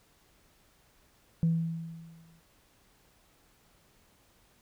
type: tone with exponential decay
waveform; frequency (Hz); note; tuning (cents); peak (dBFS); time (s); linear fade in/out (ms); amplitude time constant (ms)
sine; 164.81; E3; 0; -20; 1.43-2.4; 0; 210
effects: tanh soft clip ceiling -19 dBFS + pink hiss -65 dBFS RMS until 4.61 s